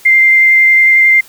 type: tone with vibrato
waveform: sine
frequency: 2093 Hz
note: C7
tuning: in tune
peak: -4 dBFS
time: 0.05-1.21 s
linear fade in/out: 10 ms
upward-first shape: sine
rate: 11 Hz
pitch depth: 9 cents each way
effects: white hiss -40 dBFS RMS until 1.28 s

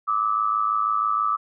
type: tone pair together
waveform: sine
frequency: 1174.7 / 1280.9 Hz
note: D6 / D#6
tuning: 0 / +50 cents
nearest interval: minor second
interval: 150 cents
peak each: -22 / -23 dBFS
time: 0.07-1.37 s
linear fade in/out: 20 ms
effects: none

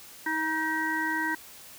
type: harmonic tone with a mistuned harmonic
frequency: 317.2 Hz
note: D#4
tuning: 33 cents sharp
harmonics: 1 / 3 / 5 / 6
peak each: -33 / -32 / -31 / -31 dBFS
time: 0.26-1.35 s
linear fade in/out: 5 ms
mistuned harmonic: 5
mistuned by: -31 cents
effects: white hiss -48 dBFS RMS until 1.78 s

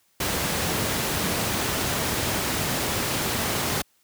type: noise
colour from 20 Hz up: pink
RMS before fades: -25 dBFS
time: 0.2-3.82 s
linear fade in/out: 5 ms
effects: white hiss -65 dBFS RMS until 4.03 s + high-pass 80 Hz 12 dB/octave

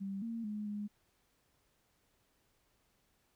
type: tone with pitch steps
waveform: sine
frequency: 195.7 / 229.4 / 210.2 / 207.1 Hz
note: G3 / A#3 / G#3 / G#3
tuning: -3 / -28 / +21 / -5 cents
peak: -37 dBFS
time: 0-0.88 s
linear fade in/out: 20 ms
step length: 220 ms
effects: pink hiss -75 dBFS RMS until 3.35 s

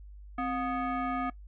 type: tone with frequency modulation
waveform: sine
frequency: 261.6 Hz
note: C4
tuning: in tune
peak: -29 dBFS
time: 0.38-1.3 s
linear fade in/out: 5 ms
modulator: 980 Hz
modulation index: 1.3
effects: noise-tail reverb RT60 0.1 s tail -20 dB re dry + added 50 Hz sine -45 dBFS peak until 1.47 s

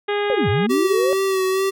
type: harmonic tone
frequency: 410.5 Hz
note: G#4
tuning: 20 cents flat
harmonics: 1 / 2 / 3 / 4 / 5 / 6 / 7 / 8 / 9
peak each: -20 / -27 / -31 / -30 / -31 / -36 / -36 / -36 / -39 dBFS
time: 0.08-0.67 s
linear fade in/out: 10 ms
type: linear two-way sweep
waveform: sine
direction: down then up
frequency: 566 to 87.31 to 566 Hz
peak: -18 dBFS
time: 0.3-1.13 s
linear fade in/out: 0 ms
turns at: 0.49 s
type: tone with vibrato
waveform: square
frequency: 381.8 Hz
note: G4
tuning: 46 cents flat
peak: -18 dBFS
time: 0.69-1.71 s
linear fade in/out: 20 ms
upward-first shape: sine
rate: 2.3 Hz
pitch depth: 29 cents each way
effects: none

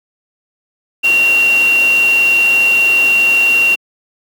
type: tone in noise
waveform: sine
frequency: 2752 Hz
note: F7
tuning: 26 cents flat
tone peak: -8 dBFS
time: 1.03-3.76 s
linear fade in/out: 20 ms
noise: pink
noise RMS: -24 dBFS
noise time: 1.03-3.76 s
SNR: +13 dB
effects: high-pass 300 Hz 12 dB/octave

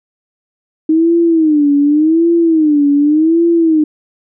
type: tone with vibrato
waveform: sine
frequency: 311.1 Hz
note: D#4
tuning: in tune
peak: -7 dBFS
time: 0.89-3.84 s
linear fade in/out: 5 ms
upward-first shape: sine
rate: 0.87 Hz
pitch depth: 150 cents each way
effects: none

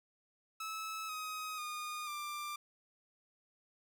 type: tone with pitch steps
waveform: sawtooth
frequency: 1300 / 1260.8 / 1222.8 / 1185.9 Hz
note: E6 / D#6 / D#6 / D6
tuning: -24 / +23 / -30 / +16 cents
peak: -36 dBFS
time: 0.6-2.56 s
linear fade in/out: 5 ms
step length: 490 ms
effects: none

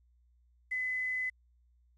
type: tone with quantisation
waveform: sine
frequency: 2017 Hz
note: B6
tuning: 36 cents sharp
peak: -31 dBFS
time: 0.71-1.3 s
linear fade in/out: 10 ms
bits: 10
effects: added 60 Hz sine -64 dBFS peak until 1.97 s + resampled to 24000 Hz

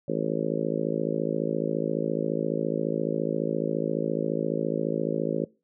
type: harmonic tone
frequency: 54.5 Hz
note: A1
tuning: 16 cents flat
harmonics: 3 / 4 / 5 / 6 / 7 / 8 / 9 / 10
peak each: -33 / -33 / -33 / -33 / -33 / -33 / -33 / -33 dBFS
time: 0.08-5.45 s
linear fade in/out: 5 ms
effects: noise-tail reverb RT60 0.3 s tail -23 dB re dry

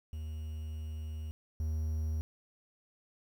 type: tone pair in turn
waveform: triangle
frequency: 77.9 / 78.24 Hz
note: D#2 / D#2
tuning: +3 / +10 cents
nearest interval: unison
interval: 7 cents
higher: second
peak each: -35 / -29 dBFS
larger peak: second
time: 0.13-1.31 / 1.6-2.21 s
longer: first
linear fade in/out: 0 ms
effects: 10-bit

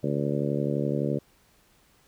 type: harmonic tone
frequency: 71.8 Hz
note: D2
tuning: 39 cents flat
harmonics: 2 / 3 / 4 / 5 / 6 / 7 / 8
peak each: -29 / -31 / -32 / -33 / -34 / -34 / -35 dBFS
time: 0.03-1.19 s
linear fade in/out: 10 ms
effects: pink hiss -62 dBFS RMS until 2.07 s

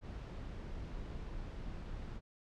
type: noise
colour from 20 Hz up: brown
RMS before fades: -44 dBFS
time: 0.01-2.21 s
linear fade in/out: 50 ms
effects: low-pass 5000 Hz 12 dB/octave

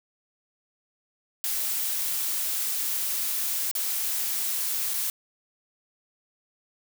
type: noise with dropouts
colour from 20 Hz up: blue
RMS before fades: -28 dBFS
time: 1.44-5.1 s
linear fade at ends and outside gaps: 0 ms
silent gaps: 3.713-3.752 / 4.936-4.941 s
effects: none

